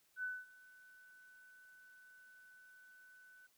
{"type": "tone with ADSR envelope", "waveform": "sine", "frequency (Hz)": 1500, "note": "F#6", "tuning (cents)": 23, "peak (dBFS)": -37, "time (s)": [0.16, 3.47], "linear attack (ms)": 72, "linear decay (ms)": 220, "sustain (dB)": -22, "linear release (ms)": 9, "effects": ["white hiss -74 dBFS RMS until 3.57 s"]}